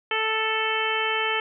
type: harmonic tone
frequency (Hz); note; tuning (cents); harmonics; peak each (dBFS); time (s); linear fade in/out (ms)
440; A4; 0; 1 / 2 / 3 / 4 / 5 / 6 / 7; -30 / -30 / -30 / -30 / -30 / -30 / -30; 0.11-1.4; 2
effects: none